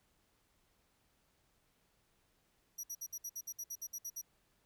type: tone bursts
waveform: sawtooth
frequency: 5800 Hz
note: F#8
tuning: 35 cents flat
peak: -38 dBFS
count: 13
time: 2.78-4.216 s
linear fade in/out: 10 ms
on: 56 ms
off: 59 ms
effects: pink hiss -75 dBFS RMS until 4.65 s